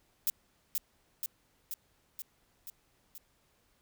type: noise with echo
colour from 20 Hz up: violet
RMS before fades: -29 dBFS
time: 0.27-0.3 s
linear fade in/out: 0 ms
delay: 480 ms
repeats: 6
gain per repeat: -3 dB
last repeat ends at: 3.18 s
effects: pink hiss -71 dBFS RMS until 3.81 s